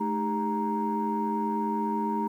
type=tone cluster; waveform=sine; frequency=215.8 / 310.5 / 400.5 / 935 Hz; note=A3 / D#4 / G4 / A#5; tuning=-33 / -3 / +37 / +5 cents; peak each=-29 / -34 / -34 / -28 dBFS; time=0-2.28 s; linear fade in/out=10 ms; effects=tanh soft clip ceiling -18 dBFS + 10-bit